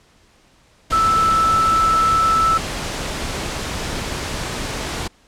sine tone in noise, 1318.5 Hz, E6, in tune, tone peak -13 dBFS, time 0.92-2.58 s, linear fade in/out 10 ms, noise pink, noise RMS -25 dBFS, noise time 0.9-5.08 s, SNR +9 dB, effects pink hiss -54 dBFS RMS until 5.27 s + low-pass 8000 Hz 12 dB/octave

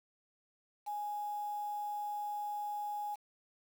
sine tone with quantisation, 830 Hz, G#5, 1 cent flat, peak -36 dBFS, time 0.86-3.16 s, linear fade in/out 20 ms, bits 9, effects none

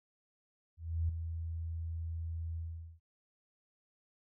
sine tone with ADSR envelope, 82.41 Hz, E2, in tune, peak -28 dBFS, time 0.77-3 s, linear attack 320 ms, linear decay 5 ms, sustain -8 dB, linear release 430 ms, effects none

